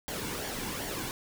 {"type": "noise with flanger", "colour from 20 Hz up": "pink", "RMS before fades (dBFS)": -36, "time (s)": [0.08, 1.11], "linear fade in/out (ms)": 0, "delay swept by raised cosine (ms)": [0.77, 1.62], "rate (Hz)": 2.6, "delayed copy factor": -0.55, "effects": []}